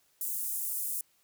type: high-pass noise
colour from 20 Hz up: pink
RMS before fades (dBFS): -34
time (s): 0.21-1.01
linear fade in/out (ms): 2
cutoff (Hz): 9300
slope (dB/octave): 24
effects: white hiss -69 dBFS RMS until 1.23 s